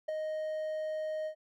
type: tone with ADSR envelope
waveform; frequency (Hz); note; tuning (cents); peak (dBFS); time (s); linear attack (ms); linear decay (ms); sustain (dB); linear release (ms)
triangle; 622.3; D#5; 0; -26; 0.08-1.35; 11; 3; -5; 86
effects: none